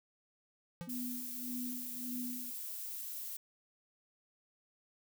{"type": "tone with exponential decay", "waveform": "square", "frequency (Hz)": 172.2, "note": "F3", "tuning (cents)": -24, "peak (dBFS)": -38, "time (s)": [0.81, 0.97], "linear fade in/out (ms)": 0, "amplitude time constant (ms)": 34}
{"type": "tone with tremolo", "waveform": "sine", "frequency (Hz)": 246.9, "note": "B3", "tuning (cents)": 0, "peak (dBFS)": -38, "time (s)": [0.87, 2.51], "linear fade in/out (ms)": 10, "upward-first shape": "sine", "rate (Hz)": 1.7, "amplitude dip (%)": 80}
{"type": "noise", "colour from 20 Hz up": "violet", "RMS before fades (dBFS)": -43, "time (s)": [0.89, 3.37], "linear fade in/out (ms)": 5}
{"effects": []}